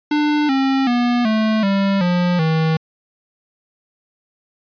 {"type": "tone with pitch steps", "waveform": "square", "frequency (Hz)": [298.1, 268.7, 242.1, 218.2, 196.67, 177.25, 159.75], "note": ["D4", "C4", "B3", "A3", "G3", "F3", "D#3"], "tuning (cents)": [26, 46, -34, -14, 6, 26, 46], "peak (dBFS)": -15, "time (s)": [0.11, 2.77], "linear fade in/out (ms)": 5, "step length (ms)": 380, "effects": ["resampled to 11025 Hz"]}